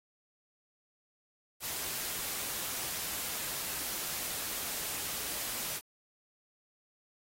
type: noise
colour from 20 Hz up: white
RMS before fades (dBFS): -37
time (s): 1.6-5.81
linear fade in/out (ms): 50
effects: AAC 48 kbps